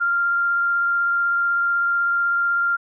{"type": "tone with vibrato", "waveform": "sine", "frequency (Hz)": 1392, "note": "F6", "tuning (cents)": -6, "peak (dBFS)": -17, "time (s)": [0, 2.77], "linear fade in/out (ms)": 20, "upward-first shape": "triangle", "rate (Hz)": 16, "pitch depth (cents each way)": 9, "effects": []}